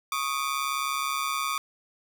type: ring-modulated tone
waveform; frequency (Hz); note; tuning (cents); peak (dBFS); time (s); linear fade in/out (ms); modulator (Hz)
sawtooth; 1174.7; D6; 0; -20; 0.12-1.58; 0; 69.6
effects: none